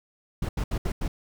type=noise bursts at uneven times; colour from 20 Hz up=brown; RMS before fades=-27 dBFS; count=5; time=0.42-0.49 / 0.57-0.64 / 0.71-0.78 / 0.85-0.92 / 1.01-1.08 s; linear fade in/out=5 ms; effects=none